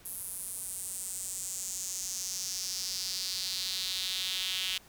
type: tone with high-pass filter sweep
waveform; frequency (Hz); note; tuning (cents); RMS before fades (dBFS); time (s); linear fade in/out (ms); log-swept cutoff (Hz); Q
sawtooth; 186.5; F#3; +14; -36; 0.05-4.78; 5; 11000 to 3100; 3.4
effects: pink hiss -57 dBFS RMS until 4.88 s